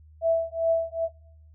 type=tone with tremolo; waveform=sine; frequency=659.3 Hz; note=E5; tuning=in tune; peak=-17 dBFS; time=0.21-1.09 s; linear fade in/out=50 ms; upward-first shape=triangle; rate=2.5 Hz; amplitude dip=100%; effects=noise-tail reverb RT60 0.7 s tail -25 dB re dry + added 77 Hz sine -49 dBFS peak until 1.54 s